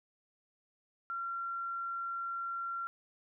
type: tone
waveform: sine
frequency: 1370 Hz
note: F6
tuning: 34 cents flat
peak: -35 dBFS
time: 1.1-2.87 s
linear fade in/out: 0 ms
effects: none